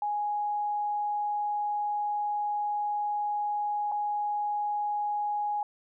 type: tone with dropouts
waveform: sine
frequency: 830.6 Hz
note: G#5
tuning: in tune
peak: -27 dBFS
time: 0.02-5.63 s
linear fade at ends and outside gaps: 2 ms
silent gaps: 3.916-3.92 s
effects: none